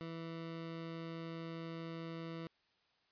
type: tone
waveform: 20% pulse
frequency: 164.81 Hz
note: E3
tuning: in tune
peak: -38 dBFS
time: 0.01-2.47 s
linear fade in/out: 0 ms
effects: white hiss -75 dBFS RMS until 3.11 s + resampled to 11025 Hz